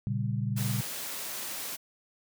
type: chord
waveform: sine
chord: G diminished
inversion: first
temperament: equal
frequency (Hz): 116.54 / 138.59 / 196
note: Bb2 / Db3 / G3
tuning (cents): 0 / 0 / 0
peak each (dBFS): -30 / -33 / -34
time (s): 0.07-0.81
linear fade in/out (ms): 0
type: high-pass noise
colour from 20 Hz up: white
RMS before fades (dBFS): -37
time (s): 0.56-1.77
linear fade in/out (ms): 20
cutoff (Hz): 140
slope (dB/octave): 12
effects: none